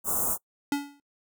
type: band-stop noise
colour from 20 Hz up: white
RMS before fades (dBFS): -27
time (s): 0.04-0.38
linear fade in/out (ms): 50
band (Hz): 1300 to 6900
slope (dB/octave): 48
type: tone with exponential decay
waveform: square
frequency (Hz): 284.9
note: C#4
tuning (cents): +48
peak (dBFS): -22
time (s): 0.72-1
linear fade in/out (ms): 2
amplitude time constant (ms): 60
effects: noise-tail reverb RT60 0.1 s tail -24 dB re dry